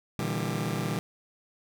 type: chord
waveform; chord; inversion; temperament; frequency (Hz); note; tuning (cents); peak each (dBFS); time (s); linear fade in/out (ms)
sawtooth; E half-diminished seventh; second; just; 118.67 / 148.33 / 164.81 / 197.78; Bb2 / D3 / E3 / G3; +31 / +18 / 0 / +16; -30; 0.19-0.99; 0
effects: none